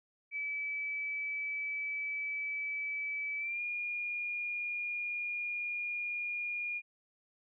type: tone with pitch glide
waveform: sine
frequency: 2300 to 2426 Hz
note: D7 to D#7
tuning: -37 to -44 cents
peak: -34 dBFS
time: 0.31-6.82 s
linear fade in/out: 50 ms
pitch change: +93 cents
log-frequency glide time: 3.38-3.61 s
effects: none